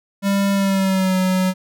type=tone with pitch glide; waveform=square; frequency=198.1 to 185.9 Hz; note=G3 to F#3; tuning=+18 to +8 cents; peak=-16 dBFS; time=0.22-1.54 s; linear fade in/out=50 ms; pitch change=-110 cents; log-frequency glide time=0.53-1.17 s; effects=none